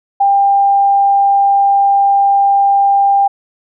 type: tone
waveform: sine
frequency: 796 Hz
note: G5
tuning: 26 cents sharp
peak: -7 dBFS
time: 0.2-3.28 s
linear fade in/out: 10 ms
effects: none